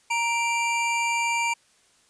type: tone pair together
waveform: square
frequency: 933.8 / 2349 Hz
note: A#5 / D7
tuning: +3 / 0 cents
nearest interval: octave + major third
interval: 1597 cents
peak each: -26 dBFS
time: 0.1-1.54 s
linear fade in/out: 10 ms
effects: white hiss -61 dBFS RMS until 2.09 s + resampled to 22050 Hz